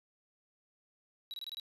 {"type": "tone bursts", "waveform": "triangle", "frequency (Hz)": 3890, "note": "B7", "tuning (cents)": -27, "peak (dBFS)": -38, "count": 6, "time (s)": [1.31, 1.598], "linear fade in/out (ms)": 0, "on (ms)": 28, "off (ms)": 24, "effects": ["resampled to 32000 Hz"]}